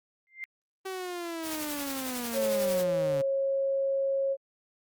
sine tone with exponential growth, 2093 Hz, C7, in tune, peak -31 dBFS, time 0.27-0.44 s, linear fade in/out 0 ms, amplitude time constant 36 ms
sawtooth linear sweep, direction down, 383.9 to 138.59 Hz, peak -30 dBFS, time 0.85-3.22 s, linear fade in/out 10 ms
white noise with tremolo, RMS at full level -36 dBFS, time 1.42-2.85 s, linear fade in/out 50 ms, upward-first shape sine, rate 11 Hz, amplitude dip 45%
sine tone, 545 Hz, C#5, 29 cents flat, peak -25 dBFS, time 2.33-4.37 s, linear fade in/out 50 ms
effects Opus 48 kbps

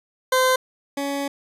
20% pulse tone pair in turn, 515 / 280.5 Hz, C5 / C#4, -28 / +21 cents, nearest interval major seventh, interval 1051 cents, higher first, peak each -11 / -19 dBFS, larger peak first, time 0.32-0.56 / 0.97-1.28 s, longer second, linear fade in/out 5 ms, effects resampled to 32000 Hz

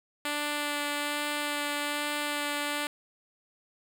5% pulse tone with vibrato, 292.9 Hz, D4, 5 cents flat, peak -18 dBFS, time 0.25-2.87 s, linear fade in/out 2 ms, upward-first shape sine, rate 1.2 Hz, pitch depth 9 cents each way, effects none

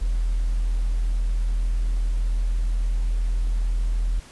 sine tone with hard clipping, 41.2 Hz, E1, in tune, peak -20 dBFS, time 0.01-4.2 s, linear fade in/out 10 ms, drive 1 dB, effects pink hiss -47 dBFS RMS until 4.31 s + resampled to 24000 Hz

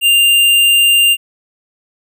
sine tone with hard clipping, 2794 Hz, F7, in tune, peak -8 dBFS, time 0.01-1.17 s, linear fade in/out 50 ms, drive 16 dB, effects none

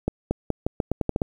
accelerating click train, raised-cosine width 2 ms, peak -9 dBFS, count 10, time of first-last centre 0.08-1.218 s, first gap 230 ms, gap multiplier 0.84, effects 8-bit

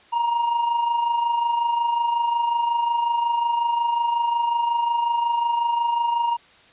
triangle tone with amplitude modulation, 941 Hz, A#5, 16 cents sharp, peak -15 dBFS, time 0.12-6.37 s, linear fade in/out 20 ms, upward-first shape sine, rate 25.5 Hz, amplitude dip 50%, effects white hiss -52 dBFS RMS until 6.72 s + resampled to 8000 Hz

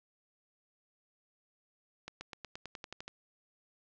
accelerating click train, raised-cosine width 0.2 ms, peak -25 dBFS, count 11, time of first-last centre 2.08-3.08 s, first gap 130 ms, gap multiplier 0.94, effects low-pass 6000 Hz 12 dB/octave + 11-bit

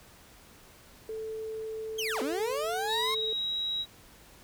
sine tone, 440 Hz, A4, in tune, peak -34 dBFS, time 1.09-3.33 s, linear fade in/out 2 ms
30% pulse linear two-way sweep, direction down then up, 3316 to 246.9 to 1090 Hz, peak -28 dBFS, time 1.98-3.15 s, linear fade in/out 10 ms, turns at 2.22 s
sine tone with pitch glide, 3820 to 3847 Hz, A#7 to B7, +42 to -46 cents, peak -29 dBFS, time 2.87-3.86 s, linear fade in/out 50 ms, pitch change +12 cents, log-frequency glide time 3.3-3.53 s
effects pink hiss -55 dBFS RMS until 4.43 s

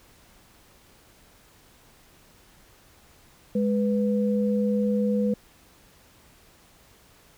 sine tone pair together, 207.7 / 493.9 Hz, G#3 / B4, 0 / 0 cents, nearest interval octave + minor third, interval 1500 cents, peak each -22 / -26 dBFS, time 3.55-5.34 s, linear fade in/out 5 ms, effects pink hiss -56 dBFS RMS until 7.37 s

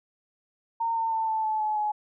sine tone with pitch steps, 917 / 904.4 / 891.9 / 879.6 / 867.5 / 855.6 / 843.8 Hz, A#5 / A5 / A5 / A5 / A5 / A5 / G#5, -29 / +47 / +23 / -1 / -25 / -49 / +27 cents, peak -24 dBFS, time 0.8-1.92 s, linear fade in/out 10 ms, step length 160 ms, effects none

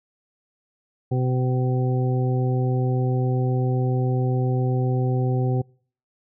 harmonic tone, 127.4 Hz, C3, 46 cents flat, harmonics 1 / 2 / 3 / 4 / 6, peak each -20 / -30 / -29 / -33 / -34 dBFS, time 1.11-5.62 s, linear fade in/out 10 ms, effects noise-tail reverb RT60 0.5 s tail -26 dB re dry

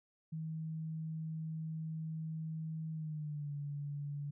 sine tone with pitch glide, 159.2 to 144.31 Hz, D#3 to D3, +40 to -30 cents, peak -38 dBFS, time 0.32-4.31 s, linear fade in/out 10 ms, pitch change -170 cents, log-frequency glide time 2.92-3.52 s, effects none

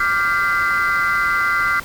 sine chord, G dominant seventh, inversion second, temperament equal with one note detuned, 1174.7 / 1396.9 / 1568 / 2028 Hz, D6 / F6 / G6 / B6, 0 / 0 / 0 / +45 cents, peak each -20 / -18 / -21 / -20 dBFS, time 0-1.8 s, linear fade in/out 5 ms, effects tanh soft clip ceiling -10 dBFS + pink hiss -36 dBFS RMS until 1.84 s

